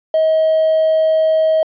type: tone with hard clipping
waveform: triangle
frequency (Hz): 635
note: D#5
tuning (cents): +35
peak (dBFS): -11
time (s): 0.14-1.63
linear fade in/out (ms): 2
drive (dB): 4
effects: resampled to 11025 Hz